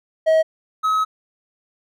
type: tone pair in turn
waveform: triangle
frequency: 638 / 1279.4 Hz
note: D#5 / D#6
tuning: +43 / +48 cents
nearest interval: octave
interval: 1205 cents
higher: second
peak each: -10 / -14 dBFS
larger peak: first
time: 0.26-0.43 / 0.83-1.05 s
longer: second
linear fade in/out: 20 ms
effects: none